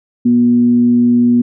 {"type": "tone with frequency modulation", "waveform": "sine", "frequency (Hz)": 241.2, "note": "B3", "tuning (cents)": -41, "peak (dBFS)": -7, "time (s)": [0.25, 1.42], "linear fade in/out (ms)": 10, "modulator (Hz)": 124, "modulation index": 0.21, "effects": []}